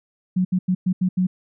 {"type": "tone bursts at uneven times", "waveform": "sine", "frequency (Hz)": 183.6, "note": "F#3", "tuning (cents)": -13, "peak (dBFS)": -16, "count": 6, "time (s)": [[0.36, 0.45], [0.52, 0.59], [0.68, 0.75], [0.86, 0.93], [1.01, 1.09], [1.17, 1.27]], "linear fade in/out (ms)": 10, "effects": []}